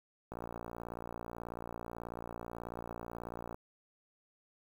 click train, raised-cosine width 1 ms, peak -28 dBFS, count 189, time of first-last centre 0.32-3.545 s, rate 58.3 Hz, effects 9-bit

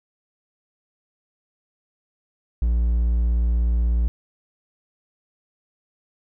triangle tone, 58.27 Hz, A#1, in tune, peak -15 dBFS, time 2.62-4.08 s, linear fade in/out 0 ms, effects none

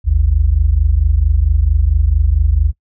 sine tone pair together, 53.33 / 77.78 Hz, G#1 / D#2, +47 / 0 cents, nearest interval perfect fifth, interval 653 cents, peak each -12 dBFS, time 0.04-2.73 s, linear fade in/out 50 ms, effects noise-tail reverb RT60 0.1 s tail -25 dB re dry

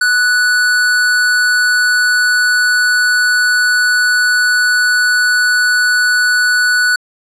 square tone with amplitude modulation, 1480 Hz, F#6, in tune, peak -9 dBFS, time 0.01-6.96 s, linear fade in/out 5 ms, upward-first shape sine, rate 230 Hz, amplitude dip 25%, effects low-pass 10000 Hz 12 dB/octave

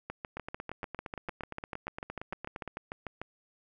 two click trains, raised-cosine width 0.5 ms, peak -22 / -23 dBFS, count 22 / 21, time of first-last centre 0.1-3.216 / 0.37-2.677 s, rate 6.74 / 8.67 Hz, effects none

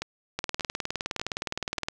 two click trains, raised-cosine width 0.2 ms, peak -14 / -12 dBFS, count 4 / 30, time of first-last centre 0.02-1.785 / 0.39-1.885 s, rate 1.7 / 19.4 Hz, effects none

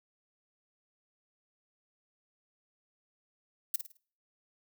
violet noise with echo, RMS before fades -28 dBFS, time 3.74-3.76 s, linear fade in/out 5 ms, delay 53 ms, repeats 4, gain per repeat -9 dB, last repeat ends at 3.972 s, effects noise-tail reverb RT60 0.5 s tail -25 dB re dry

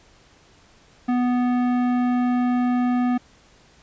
sine tone with tanh clipping, 246.9 Hz, B3, in tune, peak -20 dBFS, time 1.08-3.18 s, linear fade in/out 10 ms, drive 15 dB, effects pink hiss -54 dBFS RMS until 3.82 s + resampled to 16000 Hz

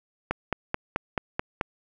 click train, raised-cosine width 0.5 ms, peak -10 dBFS, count 7, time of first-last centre 0.31-1.612 s, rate 4.61 Hz, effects none

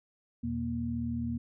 sine tone cluster, 82 / 121 / 235.9 Hz, E2 / B2 / A#3, -9 / -35 / +21 cents, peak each -38 / -38 / -32 dBFS, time 0.43-1.38 s, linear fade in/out 10 ms, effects none

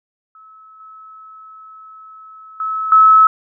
sine tone with level steps, 1296 Hz, E6, 30 cents flat, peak -40 / -36 / -18 / -5 dBFS, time 0.35-3.27 s, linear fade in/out 2 ms, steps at 0.8 / 2.6 / 2.92 s, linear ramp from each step 2 ms, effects none

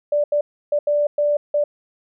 sine tone bursts at uneven times, 587.3 Hz, D5, in tune, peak -15 dBFS, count 6, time 0.12-0.24 / 0.32-0.41 / 0.72-0.79 / 0.87-1.07 / 1.18-1.37 / 1.54-1.64 s, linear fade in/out 5 ms, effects none

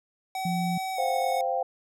square tone with pitch glide, 759 to 735.7 Hz, F#5 to F#5, +44 to -10 cents, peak -30 dBFS, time 0.35-1.41 s, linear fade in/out 2 ms, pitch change -54 cents, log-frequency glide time 0.95-1 s
sine tone, 175.1 Hz, F3, 5 cents sharp, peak -26 dBFS, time 0.45-0.78 s, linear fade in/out 5 ms
sine chord, C suspended fourth, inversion none, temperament just, 523.3 / 697.7 / 784.9 Hz, C5 / F5 / G5, 0 / -2 / +2 cents, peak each -29 dBFS, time 0.98-1.63 s, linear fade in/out 5 ms
effects none

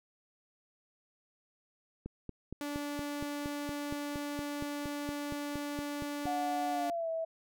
click train, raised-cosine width 3 ms, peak -27 dBFS, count 19, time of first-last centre 2.06-6.256 s, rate 4.29 Hz
sawtooth tone, 290 Hz, D4, 22 cents flat, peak -32 dBFS, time 2.61-6.9 s, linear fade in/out 0 ms
sine tone with pitch glide, 728 to 652.3 Hz, F#5 to E5, -28 to -18 cents, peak -32 dBFS, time 6.26-7.25 s, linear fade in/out 10 ms, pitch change -190 cents, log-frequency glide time 6.71-7.09 s
effects none

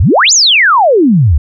sine exponential two-way sweep, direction up then down, 65.6 to 7190 to 65.6 Hz, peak -4 dBFS, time 0-1.38 s, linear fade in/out 5 ms, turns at 0.33 s, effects none

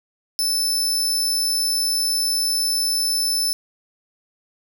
sawtooth tone, 5274 Hz, E8, in tune, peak -16 dBFS, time 0.39-3.53 s, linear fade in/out 0 ms, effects none

